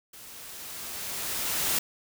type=noise with level ramp; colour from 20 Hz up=white; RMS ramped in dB=-47 to -26 dBFS; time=0.13-1.79 s; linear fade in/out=5 ms; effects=none